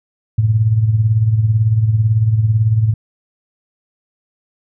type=tone with tremolo; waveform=sine; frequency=110 Hz; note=A2; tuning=in tune; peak=-7 dBFS; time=0.38-2.94 s; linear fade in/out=5 ms; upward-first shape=triangle; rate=18 Hz; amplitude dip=70%; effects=none